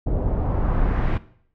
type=noise with low-pass filter sweep; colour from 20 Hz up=brown; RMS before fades=-21 dBFS; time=0.06-1.18 s; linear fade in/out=10 ms; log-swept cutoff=540 to 2300 Hz; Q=1.3; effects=noise-tail reverb RT60 0.6 s tail -17 dB re dry